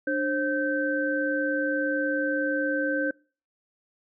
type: tone cluster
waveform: sine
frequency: 296.4 / 533 / 1548 Hz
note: D4 / C5 / G6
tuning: +16 / +32 / -22 cents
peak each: -28 / -28 / -28 dBFS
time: 0.07-3.11 s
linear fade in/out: 5 ms
effects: noise-tail reverb RT60 0.4 s tail -26 dB re dry